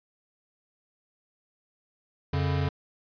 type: tone pair together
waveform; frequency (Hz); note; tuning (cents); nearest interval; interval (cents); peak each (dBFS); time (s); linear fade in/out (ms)
square; 90 / 142.21; F#2 / C#3; -47 / +45; minor sixth; 792; -28; 2.33-2.69; 5
effects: resampled to 11025 Hz